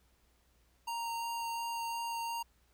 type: tone with vibrato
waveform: square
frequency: 928 Hz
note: A#5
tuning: 8 cents flat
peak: -36 dBFS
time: 0.87-2.43 s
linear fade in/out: 10 ms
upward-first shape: sine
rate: 2.8 Hz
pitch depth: 8 cents each way
effects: added 60 Hz sine -69 dBFS peak until 2.73 s + pink hiss -72 dBFS RMS until 2.73 s